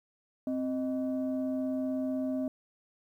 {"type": "tone pair together", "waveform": "sine", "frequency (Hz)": [261.6, 622.6], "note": ["C4", "D#5"], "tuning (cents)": [0, 1], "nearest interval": "octave + minor third", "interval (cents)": 1501, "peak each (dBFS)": [-29, -35], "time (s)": [0.47, 2.48], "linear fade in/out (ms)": 2, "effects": ["tanh soft clip ceiling -24 dBFS", "11-bit"]}